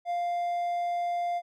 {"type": "tone", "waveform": "triangle", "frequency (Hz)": 698.5, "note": "F5", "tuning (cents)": 0, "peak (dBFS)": -25, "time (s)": [0.05, 1.42], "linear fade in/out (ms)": 50, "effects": []}